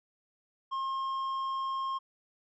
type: tone with tanh clipping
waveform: sine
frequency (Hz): 1070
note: C6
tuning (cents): +38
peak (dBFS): -32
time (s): 0.71-1.99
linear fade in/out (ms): 20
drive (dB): 6
effects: none